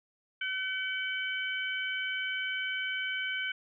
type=harmonic tone; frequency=760 Hz; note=F#5; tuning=46 cents sharp; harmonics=2 / 3 / 4; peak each=-34 / -36 / -37 dBFS; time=0.41-3.52 s; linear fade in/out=5 ms; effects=none